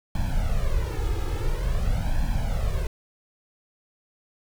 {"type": "noise with flanger", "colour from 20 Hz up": "brown", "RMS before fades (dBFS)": -24, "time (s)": [0.15, 2.87], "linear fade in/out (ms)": 2, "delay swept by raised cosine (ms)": [1.2, 2.4], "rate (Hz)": 0.48, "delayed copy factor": 0.9, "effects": []}